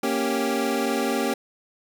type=chord; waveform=25% pulse; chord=G diminished; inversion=first; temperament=equal; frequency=233.1 / 277.2 / 392 Hz; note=Bb3 / Db4 / G4; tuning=0 / 0 / 0 cents; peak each=-23 dBFS; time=0.03-1.34 s; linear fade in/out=5 ms; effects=none